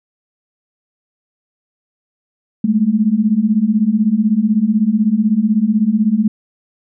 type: beating tone pair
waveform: sine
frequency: 204.6 / 220.6 Hz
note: G#3 / A3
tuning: -26 / +5 cents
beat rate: 16 Hz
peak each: -15 / -13 dBFS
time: 2.64-6.28 s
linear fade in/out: 5 ms
effects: none